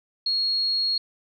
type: tone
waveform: sine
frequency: 4300 Hz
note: C8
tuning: 47 cents sharp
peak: -21 dBFS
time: 0.26-0.98 s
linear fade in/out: 5 ms
effects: none